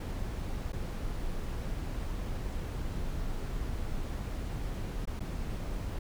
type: noise with dropouts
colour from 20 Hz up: brown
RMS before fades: -35 dBFS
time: 0-5.99 s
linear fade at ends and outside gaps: 5 ms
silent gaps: 0.722-0.73 / 5.055-5.073 / 5.195-5.204 s
effects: none